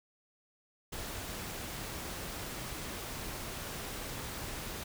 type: noise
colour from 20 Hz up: pink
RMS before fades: -41 dBFS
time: 0.92-4.84 s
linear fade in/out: 10 ms
effects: none